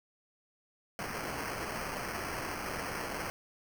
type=noise with sample-and-hold; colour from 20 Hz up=violet; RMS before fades=-38 dBFS; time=0.99-3.3 s; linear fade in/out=0 ms; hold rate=3675 Hz; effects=none